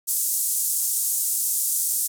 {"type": "band-pass noise", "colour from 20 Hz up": "pink", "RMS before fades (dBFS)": -24, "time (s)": [0.07, 2.08], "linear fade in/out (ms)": 20, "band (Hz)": [7600, 14000], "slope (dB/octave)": 24, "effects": []}